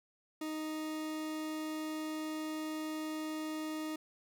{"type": "tone", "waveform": "40% pulse", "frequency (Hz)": 311.1, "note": "D#4", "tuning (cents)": 0, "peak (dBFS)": -36, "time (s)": [0.41, 3.96], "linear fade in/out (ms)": 5, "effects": []}